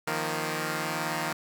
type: chord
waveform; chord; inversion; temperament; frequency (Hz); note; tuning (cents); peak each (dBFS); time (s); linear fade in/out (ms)
5% pulse; Eb suspended second; none; equal; 155.56 / 174.61 / 233.1; Eb3 / F3 / Bb3; 0 / 0 / 0; -20 / -23 / -24; 0.07-1.33; 5
effects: none